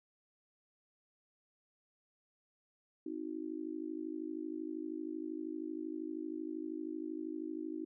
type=tone with amplitude modulation; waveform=sine; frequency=316.3 Hz; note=D#4; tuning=29 cents sharp; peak=-34 dBFS; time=3.06-7.85 s; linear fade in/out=5 ms; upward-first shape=sine; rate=52.8 Hz; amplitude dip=100%; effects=none